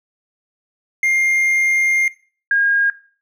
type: tone pair in turn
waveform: triangle / sine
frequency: 2115 / 1625.3 Hz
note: C7 / G#6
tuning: +18 / -38 cents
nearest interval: perfect fourth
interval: 456 cents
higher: first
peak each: -12 / -12 dBFS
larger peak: neither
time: 1.03-2.08 / 2.51-2.9 s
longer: first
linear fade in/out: 2 ms
effects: noise-tail reverb RT60 0.4 s tail -18 dB re dry